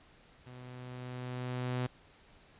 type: tone with level ramp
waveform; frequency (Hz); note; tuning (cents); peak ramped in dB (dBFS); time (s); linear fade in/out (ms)
sawtooth; 125.3; B2; +25; -44 to -27; 0.46-1.87; 10
effects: pink hiss -61 dBFS RMS until 2.59 s + resampled to 8000 Hz